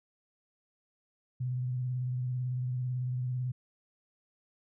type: tone with vibrato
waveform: sine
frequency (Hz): 125.9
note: B2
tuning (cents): +34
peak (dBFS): -30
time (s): 1.4-3.52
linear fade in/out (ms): 10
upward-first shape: sine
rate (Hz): 18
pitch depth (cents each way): 36
effects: none